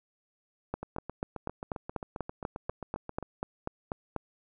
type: two click trains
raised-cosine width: 1 ms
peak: -18 / -23 dBFS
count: 15 / 19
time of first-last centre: 0.74-4.163 / 0.83-3.227 s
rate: 4.09 / 7.51 Hz
effects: none